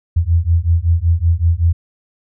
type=beating tone pair; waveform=sine; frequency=81.7 / 87 Hz; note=E2 / F2; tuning=-15 / -6 cents; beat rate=5.3 Hz; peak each=-14 dBFS; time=0.16-1.73 s; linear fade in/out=10 ms; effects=none